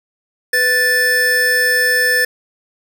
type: tone pair together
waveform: square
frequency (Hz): 495.3 / 1760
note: B4 / A6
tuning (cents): +5 / 0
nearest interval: octave + minor seventh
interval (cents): 2195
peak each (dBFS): -21 / -13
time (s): 0.53-2.25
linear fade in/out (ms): 5
effects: none